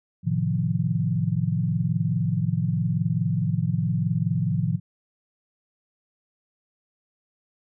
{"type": "chord", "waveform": "sine", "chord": "F dominant seventh", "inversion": "first", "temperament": "equal", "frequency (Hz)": [110, 130.81, 155.56, 174.61], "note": ["A2", "C3", "Eb3", "F3"], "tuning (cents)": [0, 0, 0, 0], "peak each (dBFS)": [-27, -28, -26, -26], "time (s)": [0.23, 4.8], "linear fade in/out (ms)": 50, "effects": []}